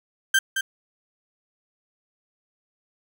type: tone with echo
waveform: 35% pulse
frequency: 1568 Hz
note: G6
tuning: in tune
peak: -14 dBFS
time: 0.34-0.39 s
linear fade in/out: 5 ms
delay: 220 ms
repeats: 1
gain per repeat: -7 dB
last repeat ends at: 0.61 s
effects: none